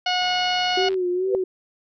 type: harmonic tone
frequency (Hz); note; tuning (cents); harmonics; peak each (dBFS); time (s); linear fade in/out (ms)
727; F#5; -31; 1 / 2 / 3 / 4 / 5 / 6 / 7 / 8; -23 / -29 / -30 / -25 / -38 / -29 / -36 / -42; 0.06-0.89; 5
type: click train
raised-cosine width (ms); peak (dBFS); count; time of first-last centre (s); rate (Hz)
0.3; -25; 62; 0.22-0.942; 84.5
type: tone with vibrato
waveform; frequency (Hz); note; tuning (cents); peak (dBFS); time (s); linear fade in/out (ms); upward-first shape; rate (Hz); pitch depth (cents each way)
sine; 369.9; F#4; 0; -20; 0.77-1.44; 5; sine; 2.3; 70
type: tone with exponential growth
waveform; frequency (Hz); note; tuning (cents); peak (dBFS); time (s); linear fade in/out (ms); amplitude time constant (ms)
sine; 493.9; B4; 0; -15; 1.23-1.35; 1; 24
effects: none